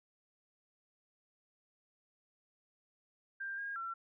sine tone with pitch steps, 1588 / 1625 / 1354 Hz, G6 / G#6 / E6, +22 / -38 / +46 cents, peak -38 dBFS, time 3.4-3.94 s, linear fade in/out 10 ms, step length 180 ms, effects none

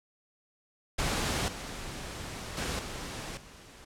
pink noise with level steps, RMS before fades -30 / -40 / -33 / -39 / -51 dBFS, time 0.98-3.85 s, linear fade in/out 10 ms, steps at 1.48 / 2.57 / 2.79 / 3.37 s, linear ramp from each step 2 ms, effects low-pass 9000 Hz 12 dB/octave

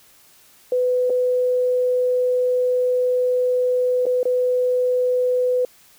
sine tone with dropouts, 500 Hz, B4, 21 cents sharp, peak -16 dBFS, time 0.72-5.65 s, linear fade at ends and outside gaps 2 ms, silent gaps 1.098-1.102 / 4.056-4.065 / 4.231-4.254 s, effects white hiss -52 dBFS RMS until 5.98 s

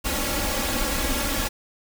pink noise with comb filter, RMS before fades -25 dBFS, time 0.04-1.49 s, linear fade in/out 20 ms, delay 3.6 ms, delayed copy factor +1, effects none

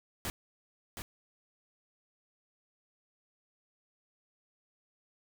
pink noise with echo, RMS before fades -36 dBFS, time 0.25-0.3 s, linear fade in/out 0 ms, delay 720 ms, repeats 1, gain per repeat -6 dB, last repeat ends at 1.02 s, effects none

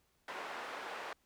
white band-pass noise, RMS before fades -44 dBFS, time 0.28-1.13 s, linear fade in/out 2 ms, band 470 to 1500 Hz, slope 12 dB/octave, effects pink hiss -75 dBFS RMS until 1.25 s

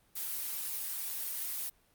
blue noise, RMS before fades -37 dBFS, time 0.15-1.7 s, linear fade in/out 20 ms, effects pink hiss -68 dBFS RMS until 1.94 s + Opus 32 kbps

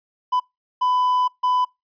triangle tone bursts at uneven times, 1000 Hz, B5, 21 cents sharp, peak -15 dBFS, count 3, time 0.32-0.4 / 0.81-1.28 / 1.43-1.65 s, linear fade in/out 10 ms, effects noise-tail reverb RT60 0.2 s tail -25 dB re dry + resampled to 11025 Hz

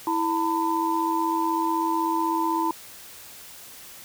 sine tone cluster, 328.2 / 904 / 1000 Hz, E4 / A5 / B5, -8 / +47 / +21 cents, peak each -26 dBFS, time 0.07-2.71 s, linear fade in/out 2 ms, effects white hiss -44 dBFS RMS until 4.04 s

